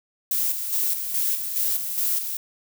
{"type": "noise with tremolo", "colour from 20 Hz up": "violet", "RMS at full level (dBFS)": -23, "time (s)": [0.31, 2.37], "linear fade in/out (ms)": 2, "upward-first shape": "square", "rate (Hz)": 2.4, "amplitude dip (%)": 50, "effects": []}